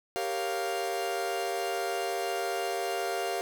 40% pulse chord, G half-diminished seventh, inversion none, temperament equal, 392 / 466.2 / 554.4 / 698.5 Hz, G4 / Bb4 / Db5 / F5, 0 / 0 / 0 / 0 cents, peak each -34 / -36 / -38 / -32 dBFS, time 0.16-3.41 s, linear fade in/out 0 ms, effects none

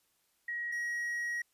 sine / triangle tone pair in turn, 1900 / 1900 Hz, A#6 / A#6, +33 / +33 cents, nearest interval unison, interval 0 cents, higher neither, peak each -34 / -31 dBFS, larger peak second, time 0.48-0.72 / 0.72-1.42 s, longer second, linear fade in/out 5 ms, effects white hiss -74 dBFS RMS until 1.53 s + resampled to 32000 Hz

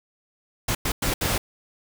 pink noise bursts at uneven times, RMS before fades -24 dBFS, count 4, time 0.68-0.75 / 0.85-0.92 / 1.02-1.14 / 1.21-1.38 s, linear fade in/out 5 ms, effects none

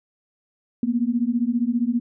sine beating tone pair, 231.1 / 246.1 Hz, A#3 / B3, -15 / -6 cents, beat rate 15 Hz, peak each -22 dBFS, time 0.83-2 s, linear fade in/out 2 ms, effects none

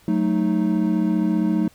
triangle chord, D# diminished, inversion first, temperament equal, 185 / 220 / 311.1 Hz, F#3 / A3 / D#4, 0 / 0 / 0 cents, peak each -20 dBFS, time 0.08-1.68 s, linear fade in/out 2 ms, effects pink hiss -54 dBFS RMS until 1.74 s

